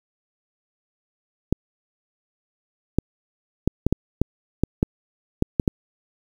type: clicks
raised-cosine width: 3 ms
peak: -4 dBFS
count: 11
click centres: 1.526 / 2.986 / 3.676 / 3.866 / 3.926 / 4.216 / 4.636 / 4.829 / 5.424 / 5.598 / 5.678 s
effects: 7-bit